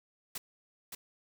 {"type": "noise with echo", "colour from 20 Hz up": "white", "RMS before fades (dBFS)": -39, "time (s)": [0.35, 0.38], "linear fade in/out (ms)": 5, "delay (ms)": 570, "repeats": 1, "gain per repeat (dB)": -4, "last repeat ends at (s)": 0.95, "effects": []}